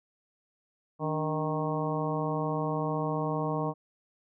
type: harmonic tone with a mistuned harmonic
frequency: 155.56 Hz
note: D#3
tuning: in tune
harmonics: 1 / 2 / 3 / 4 / 5 / 6 / 7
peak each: -32 / -35 / -35 / -36 / -38 / -38 / -37 dBFS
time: 0.99-3.74 s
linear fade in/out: 50 ms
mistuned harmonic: 2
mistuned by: -84 cents
effects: none